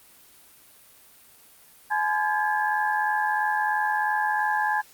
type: tone cluster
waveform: sine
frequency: 847 / 1017 / 1621 / 1704 Hz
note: G#5 / C6 / G#6 / G#6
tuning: +34 / -50 / -42 / +44 cents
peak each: -24 / -31 / -28 / -29 dBFS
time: 1.9-4.82 s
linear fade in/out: 20 ms
effects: white hiss -53 dBFS RMS until 4.93 s + Opus 32 kbps